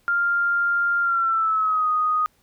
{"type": "tone with pitch glide", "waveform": "sine", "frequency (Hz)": [1396.9, 1244.5], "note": ["F6", "D#6"], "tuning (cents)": [0, 0], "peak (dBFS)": -18, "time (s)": [0.08, 2.26], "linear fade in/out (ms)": 0, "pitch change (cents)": -200, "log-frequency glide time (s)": [1.01, 1.88], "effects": ["pink hiss -63 dBFS RMS until 2.42 s"]}